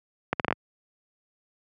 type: accelerating click train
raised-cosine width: 0.5 ms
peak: -8 dBFS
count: 6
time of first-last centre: 0.33-0.526 s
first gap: 68 ms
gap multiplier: 0.72
effects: high-pass 100 Hz 12 dB/octave